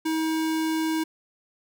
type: tone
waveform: square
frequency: 318.8 Hz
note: D#4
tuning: 42 cents sharp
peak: -24 dBFS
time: 0.05-1.04 s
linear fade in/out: 10 ms
effects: none

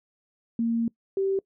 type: tone pair in turn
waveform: sine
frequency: 230.8 / 388.2 Hz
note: A#3 / G4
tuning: -17 / -17 cents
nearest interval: major sixth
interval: 900 cents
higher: second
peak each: -22 dBFS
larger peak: neither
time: 0.59-0.88 / 1.17-1.39 s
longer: first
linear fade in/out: 2 ms
effects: noise-tail reverb RT60 0.1 s tail -23 dB re dry

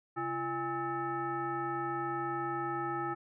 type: tone with frequency modulation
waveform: sine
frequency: 819 Hz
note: G#5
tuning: 24 cents flat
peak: -32 dBFS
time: 0.16-3.15 s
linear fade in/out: 20 ms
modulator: 477 Hz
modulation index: 1.5
effects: none

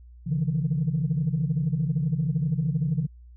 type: tone cluster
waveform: sine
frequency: 137.6 / 155.2 / 168 Hz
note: C#3 / D#3 / E3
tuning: -12 / -4 / +33 cents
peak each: -26 dBFS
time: 0.26-3.07 s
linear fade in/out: 20 ms
effects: tanh soft clip ceiling -16 dBFS + added 60 Hz sine -45 dBFS peak until 3.36 s

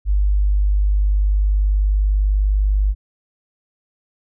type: tone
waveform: sine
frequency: 50.1 Hz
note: G1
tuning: 38 cents sharp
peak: -13 dBFS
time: 0.05-2.95 s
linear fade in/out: 50 ms
effects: none

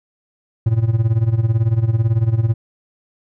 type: tone with tremolo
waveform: triangle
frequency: 112.8 Hz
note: A2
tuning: 44 cents sharp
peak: -8 dBFS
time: 0.66-2.54 s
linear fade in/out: 5 ms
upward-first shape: sine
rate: 18 Hz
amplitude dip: 80%
effects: none

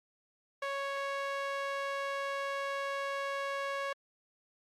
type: tone with band-pass filter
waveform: sawtooth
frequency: 554.4 Hz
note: C#5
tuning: in tune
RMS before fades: -36 dBFS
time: 0.62-3.93 s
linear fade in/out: 5 ms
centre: 1400 Hz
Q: 0.79
effects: Opus 48 kbps

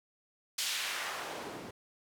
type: noise with band-pass filter sweep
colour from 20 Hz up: white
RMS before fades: -38 dBFS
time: 0.58-1.71 s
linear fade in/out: 5 ms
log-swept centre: 4500 to 220 Hz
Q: 0.9
effects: none

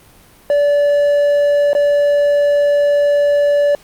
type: tone with dropouts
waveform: triangle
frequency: 578 Hz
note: D5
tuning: 28 cents flat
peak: -8 dBFS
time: 0.5-3.75 s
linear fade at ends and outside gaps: 1 ms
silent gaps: 1.732-1.75 s
effects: pink hiss -46 dBFS RMS until 3.83 s + Opus 32 kbps

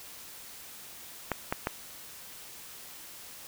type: clicks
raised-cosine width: 0.5 ms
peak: -13 dBFS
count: 3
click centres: 1.317 / 1.525 / 1.671 s
effects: white hiss -47 dBFS RMS until 3.47 s

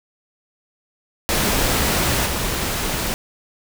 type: noise with level steps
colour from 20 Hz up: pink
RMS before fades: -19 / -23 dBFS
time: 1.29-3.14 s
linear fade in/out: 0 ms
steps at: 2.25 s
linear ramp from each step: 20 ms
effects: none

